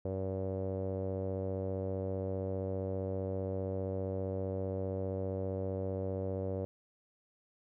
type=tone with low-pass filter; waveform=sawtooth; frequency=95.2 Hz; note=F#2; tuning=50 cents sharp; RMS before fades=-36 dBFS; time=0.05-6.65 s; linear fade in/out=0 ms; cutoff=530 Hz; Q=5.7; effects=none